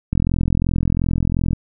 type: click train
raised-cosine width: 5 ms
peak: -6 dBFS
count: 61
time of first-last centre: 0.13-1.532 s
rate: 42.8 Hz
effects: none